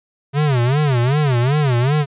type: tone with vibrato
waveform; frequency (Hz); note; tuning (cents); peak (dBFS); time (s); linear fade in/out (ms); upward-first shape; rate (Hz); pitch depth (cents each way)
square; 134.5; C3; +48; -14; 0.33-2.06; 50; sine; 2.6; 220
effects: resampled to 8000 Hz